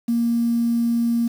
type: tone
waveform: triangle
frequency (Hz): 234.2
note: A#3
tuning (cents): +8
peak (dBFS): -13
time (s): 0.08-1.28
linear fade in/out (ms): 10
effects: tanh soft clip ceiling -15 dBFS + 7-bit